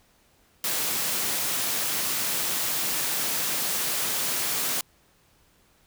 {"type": "high-pass noise", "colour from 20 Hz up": "white", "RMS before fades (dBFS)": -27, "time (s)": [0.64, 4.81], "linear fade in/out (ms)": 2, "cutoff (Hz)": 110, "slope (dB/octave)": 24, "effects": ["pink hiss -62 dBFS RMS until 5.86 s"]}